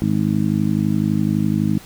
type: harmonic tone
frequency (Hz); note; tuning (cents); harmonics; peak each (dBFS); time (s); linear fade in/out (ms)
51.91; G#1; 0; 2 / 3 / 4 / 5 / 6; -25 / -21 / -19 / -25 / -24; 0.02-1.78; 0
effects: pink hiss -42 dBFS RMS until 1.85 s